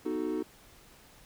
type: chord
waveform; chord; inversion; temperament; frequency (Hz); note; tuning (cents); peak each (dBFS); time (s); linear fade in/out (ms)
triangle; B dominant seventh; none; equal; 246.9 / 311.1 / 370 / 440; B3 / D#4 / F#4 / A4; 0 / 0 / 0 / 0; -37 / -31 / -33 / -36; 0.05-0.43; 10
effects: pink hiss -57 dBFS RMS until 1.25 s